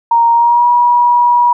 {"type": "tone with pitch glide", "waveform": "sine", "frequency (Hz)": [932.3, 964.6], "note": ["A#5", "B5"], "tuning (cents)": [0, -41], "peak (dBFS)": -6, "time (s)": [0.11, 1.53], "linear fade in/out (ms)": 5, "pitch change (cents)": 59, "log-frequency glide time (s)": [0.32, 0.67], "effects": []}